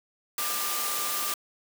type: tone in noise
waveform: sine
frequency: 1193 Hz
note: D6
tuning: 27 cents sharp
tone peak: -35 dBFS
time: 0.38-1.34 s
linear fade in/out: 2 ms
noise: white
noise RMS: -30 dBFS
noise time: 0.38-1.34 s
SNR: -8 dB
effects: high-pass 300 Hz 12 dB/octave